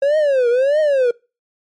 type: tone with vibrato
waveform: triangle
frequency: 542 Hz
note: C#5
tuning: 39 cents flat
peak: -10 dBFS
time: 0.02-1.11 s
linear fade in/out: 5 ms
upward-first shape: triangle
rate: 1.6 Hz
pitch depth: 260 cents each way
effects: noise-tail reverb RT60 0.3 s tail -24 dB re dry + MP3 48 kbps